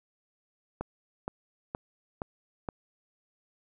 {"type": "click train", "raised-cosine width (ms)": 1, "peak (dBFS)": -19, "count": 5, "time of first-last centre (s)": [0.81, 2.688], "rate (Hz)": 2.13, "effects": []}